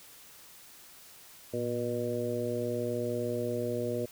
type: harmonic tone with a mistuned harmonic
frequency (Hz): 120.8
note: B2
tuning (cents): -38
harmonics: 1 / 2 / 3 / 4 / 5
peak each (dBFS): -38 / -37 / -36 / -34 / -37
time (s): 1.53-4.06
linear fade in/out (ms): 10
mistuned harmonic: 1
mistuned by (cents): -92
effects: white hiss -53 dBFS RMS until 4.11 s